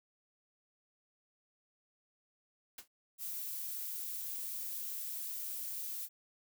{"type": "noise with exponential decay", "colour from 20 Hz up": "white", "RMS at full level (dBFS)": -42, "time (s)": [2.78, 2.88], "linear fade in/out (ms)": 5, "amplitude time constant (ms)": 21}
{"type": "noise", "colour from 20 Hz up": "violet", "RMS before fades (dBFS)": -41, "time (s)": [3.18, 6.09], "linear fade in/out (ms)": 50}
{"effects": []}